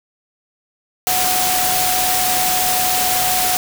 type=tone in noise; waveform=sine; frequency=736 Hz; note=F#5; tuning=9 cents flat; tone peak=-20 dBFS; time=1.07-3.57 s; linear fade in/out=0 ms; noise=white; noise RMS=-18 dBFS; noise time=1.07-3.57 s; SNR=-5 dB; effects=none